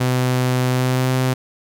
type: tone with pitch glide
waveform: sawtooth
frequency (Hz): 126.8 to 129.02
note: B2 to C3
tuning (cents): +46 to -24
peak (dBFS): -12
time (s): 0-1.34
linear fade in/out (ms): 10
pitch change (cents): +30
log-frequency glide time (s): 0.69-1.09
effects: none